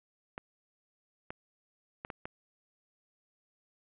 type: clicks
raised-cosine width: 0.5 ms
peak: -24 dBFS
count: 5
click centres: 0.379 / 1.305 / 2.049 / 2.102 / 2.255 s
effects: resampled to 8000 Hz + 11-bit